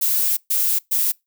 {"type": "noise bursts at uneven times", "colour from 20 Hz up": "violet", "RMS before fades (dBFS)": -19, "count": 3, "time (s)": [[0.01, 0.37], [0.5, 0.79], [0.91, 1.12]], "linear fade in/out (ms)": 10, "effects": ["noise-tail reverb RT60 0.2 s tail -25 dB re dry"]}